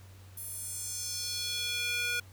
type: tone with high-pass filter sweep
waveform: square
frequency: 481.8 Hz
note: B4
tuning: 43 cents flat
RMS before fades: -35 dBFS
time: 0.37-2.2 s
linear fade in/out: 5 ms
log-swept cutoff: 12000 to 1800 Hz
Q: 2.2
effects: added 94 Hz sine -50 dBFS peak until 2.32 s + pink hiss -59 dBFS RMS until 2.32 s